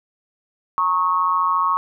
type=tone with amplitude modulation; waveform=sine; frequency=1100 Hz; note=C#6; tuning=14 cents flat; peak=-12 dBFS; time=0.78-1.77 s; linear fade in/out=0 ms; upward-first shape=sine; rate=174 Hz; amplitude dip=85%; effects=none